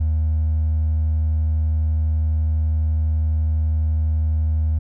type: tone with hard clipping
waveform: triangle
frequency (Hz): 78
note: D#2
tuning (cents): +5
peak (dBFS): -16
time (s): 0-4.79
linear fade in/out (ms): 10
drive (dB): 2
effects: none